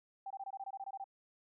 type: tone bursts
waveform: sine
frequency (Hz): 783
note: G5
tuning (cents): -2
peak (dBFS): -40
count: 12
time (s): 0.26-1.042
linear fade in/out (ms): 5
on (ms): 45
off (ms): 22
effects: none